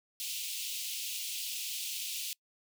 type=high-pass noise; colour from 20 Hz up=pink; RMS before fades=-38 dBFS; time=0.2-2.33 s; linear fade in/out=0 ms; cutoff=2600 Hz; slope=48 dB/octave; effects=noise-tail reverb RT60 0.1 s tail -25 dB re dry

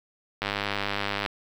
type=click train; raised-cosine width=0.3 ms; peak=-11 dBFS; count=86; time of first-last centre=0.42-1.262 s; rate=101 Hz; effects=7-bit

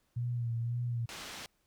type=tone with vibrato; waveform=sine; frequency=118.6 Hz; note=A#2; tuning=30 cents sharp; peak=-31 dBFS; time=0.16-1.06 s; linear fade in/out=10 ms; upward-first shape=sine; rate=1.9 Hz; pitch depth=42 cents each way
type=low-pass noise; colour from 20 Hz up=white; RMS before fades=-45 dBFS; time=1.09-1.46 s; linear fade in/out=0 ms; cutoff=4800 Hz; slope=12 dB/octave
effects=pink hiss -75 dBFS RMS until 1.66 s

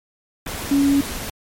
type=tone in noise; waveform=sine; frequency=280 Hz; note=C#4; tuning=18 cents sharp; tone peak=-13 dBFS; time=0.71-1.01 s; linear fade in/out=5 ms; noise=pink; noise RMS=-29 dBFS; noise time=0.46-1.3 s; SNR=+13 dB; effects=MP3 64 kbps

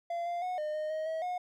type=tone with pitch steps; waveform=triangle; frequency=686 / 695 / 730 / 608 / 615 / 627 / 642 / 722 Hz; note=F5 / F5 / F#5 / D#5 / D#5 / D#5 / E5 / F#5; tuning=-31 / -9 / -24 / -40 / -20 / +13 / -46 / -43 cents; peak=-30 dBFS; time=0.1-1.38 s; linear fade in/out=5 ms; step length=160 ms; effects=none

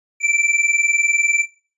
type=tone pair together; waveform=square; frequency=2325 / 2345 Hz; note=D7 / D7; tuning=-18 / -3 cents; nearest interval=unison; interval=15 cents; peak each=-19 dBFS; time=0.2-1.46 s; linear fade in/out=50 ms; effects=noise-tail reverb RT60 0.4 s tail -20 dB re dry + resampled to 24000 Hz

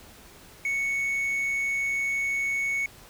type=tone; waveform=triangle; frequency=2217 Hz; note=C#7; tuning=in tune; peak=-23 dBFS; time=0.65-2.86 s; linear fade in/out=2 ms; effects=pink hiss -50 dBFS RMS until 3.09 s

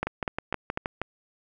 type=two click trains; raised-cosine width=0.5 ms; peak=-13 / -12 dBFS; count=7 / 4; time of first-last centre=0.07-1.016 / 0.03-0.774 s; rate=6.34 / 4.03 Hz; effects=none

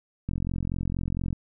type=click train; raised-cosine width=5 ms; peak=-17 dBFS; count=47; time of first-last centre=0.29-1.328 s; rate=44.3 Hz; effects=none

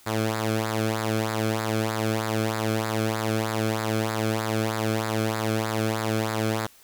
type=tone with flanger; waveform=sawtooth; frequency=110 Hz; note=A2; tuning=in tune; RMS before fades=-26 dBFS; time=0.06-6.67 s; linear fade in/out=10 ms; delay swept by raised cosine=0.33 to 1.08 ms; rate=3.2 Hz; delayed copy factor=-0.7; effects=white hiss -54 dBFS RMS until 6.83 s

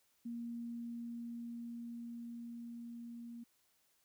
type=tone with level ramp; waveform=sine; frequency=235.1 Hz; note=A#3; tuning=15 cents sharp; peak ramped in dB=-40 to -46 dBFS; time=0.25-3.44 s; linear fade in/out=10 ms; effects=white hiss -75 dBFS RMS until 4.04 s

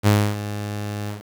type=tone with ADSR envelope; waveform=sawtooth; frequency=103.83 Hz; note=G#2; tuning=in tune; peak=-8 dBFS; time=0.03-1.23 s; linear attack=40 ms; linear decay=280 ms; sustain=-14 dB; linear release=140 ms; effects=7-bit

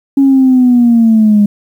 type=linear sweep; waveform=sine; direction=down; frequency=277.2 to 203.5 Hz; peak=-3 dBFS; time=0.17-1.46 s; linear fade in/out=5 ms; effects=tanh soft clip ceiling 0 dBFS + 7-bit

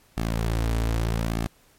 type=tone with flanger; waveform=sawtooth; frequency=56.2 Hz; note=A1; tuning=37 cents sharp; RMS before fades=-25 dBFS; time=0.17-1.47 s; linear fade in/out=0 ms; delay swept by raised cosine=2 to 5.7 ms; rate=0.82 Hz; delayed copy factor=-0.6; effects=pink hiss -59 dBFS RMS until 1.78 s + MP3 64 kbps

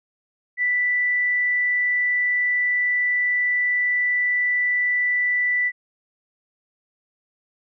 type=tone; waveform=sine; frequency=1975.5 Hz; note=B6; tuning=in tune; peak=-18 dBFS; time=0.57-5.72 s; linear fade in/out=50 ms; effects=none

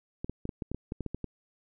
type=clicks; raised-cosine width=3 ms; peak=-21 dBFS; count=12; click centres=0.245 / 0.296 / 0.454 / 0.492 / 0.622 / 0.716 / 0.746 / 0.921 / 1.007 / 1.063 / 1.146 / 1.243 s; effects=none

